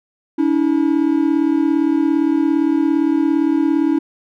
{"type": "tone pair together", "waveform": "triangle", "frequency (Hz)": [285.6, 323.1], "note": ["D4", "E4"], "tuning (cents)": [-48, -35], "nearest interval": "major second", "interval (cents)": 213, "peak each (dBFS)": -14, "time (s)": [0.38, 3.99], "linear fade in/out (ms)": 10, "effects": []}